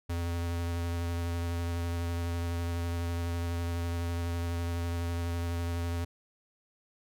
square tone with vibrato, 85.4 Hz, F2, 38 cents flat, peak -31 dBFS, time 0.09-6.05 s, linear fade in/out 10 ms, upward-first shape sine, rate 12 Hz, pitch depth 15 cents each way, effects none

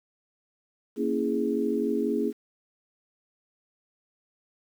sine chord, A# half-diminished seventh, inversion none, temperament equal, 233.1 / 277.2 / 329.6 / 415.3 Hz, A#3 / C#4 / E4 / G#4, 0 / 0 / 0 / 0 cents, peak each -29 / -30 / -31 / -28 dBFS, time 0.96-2.33 s, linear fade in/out 50 ms, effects 9-bit

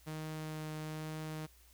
sawtooth tone with vibrato, 155.56 Hz, D#3, in tune, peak -36 dBFS, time 0.06-1.47 s, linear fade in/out 20 ms, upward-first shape triangle, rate 1.1 Hz, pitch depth 10 cents each way, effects added 60 Hz sine -62 dBFS peak until 1.73 s + white hiss -65 dBFS RMS until 1.73 s

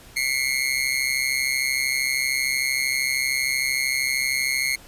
sawtooth tone with amplitude modulation, 2149 Hz, C7, 46 cents sharp, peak -14 dBFS, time 0.16-4.76 s, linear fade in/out 10 ms, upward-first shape sine, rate 133 Hz, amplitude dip 85%, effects pink hiss -47 dBFS RMS until 4.87 s + resampled to 32000 Hz

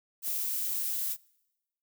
violet noise, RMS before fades -32 dBFS, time 0.22-1.17 s, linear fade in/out 50 ms, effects noise-tail reverb RT60 1.0 s tail -26 dB re dry

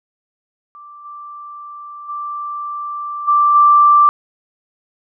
sine tone with level steps, 1174.7 Hz, D6, in tune, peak -35 / -30 / -22 / -9 / -6 dBFS, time 0.75-4.09 s, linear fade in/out 0 ms, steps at 1.04 / 2.08 / 3.27 / 3.54 s, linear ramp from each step 20 ms, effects none

